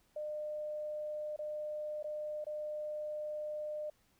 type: tone with dropouts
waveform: sine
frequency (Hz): 604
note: D5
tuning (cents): +48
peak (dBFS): -37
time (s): 0.16-3.9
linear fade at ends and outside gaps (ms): 5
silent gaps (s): 1.363-1.389 / 2.028-2.042 / 2.443-2.466
effects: pink hiss -72 dBFS RMS until 4.19 s